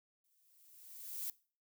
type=noise with exponential growth; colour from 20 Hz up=violet; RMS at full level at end=-39 dBFS; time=0.24-1.3 s; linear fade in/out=2 ms; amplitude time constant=230 ms; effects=noise-tail reverb RT60 0.4 s tail -21 dB re dry